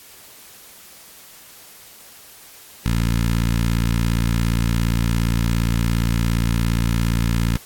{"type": "tone with notch filter", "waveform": "15% pulse", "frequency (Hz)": 57.3, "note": "A#1", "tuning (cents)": -29, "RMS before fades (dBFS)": -19, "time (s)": [2.86, 7.57], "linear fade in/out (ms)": 0, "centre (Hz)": 640, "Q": 0.68, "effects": ["white hiss -44 dBFS RMS until 7.65 s", "AAC 64 kbps"]}